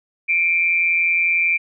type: tone with amplitude modulation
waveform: sine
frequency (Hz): 2358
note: D7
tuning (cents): +6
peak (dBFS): -12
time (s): 0.28-1.58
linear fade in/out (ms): 20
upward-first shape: sine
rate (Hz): 171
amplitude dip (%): 60
effects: none